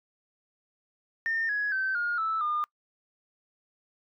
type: tone with pitch steps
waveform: sine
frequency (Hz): 1815 / 1674 / 1544 / 1424 / 1313.4 / 1211.4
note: A#6 / G#6 / G6 / F6 / E6 / D#6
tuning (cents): -47 / +13 / -27 / +33 / -7 / -47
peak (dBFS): -25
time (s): 1.26-2.64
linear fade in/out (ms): 0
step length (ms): 230
effects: noise-tail reverb RT60 0.1 s tail -25 dB re dry + tanh soft clip ceiling -21 dBFS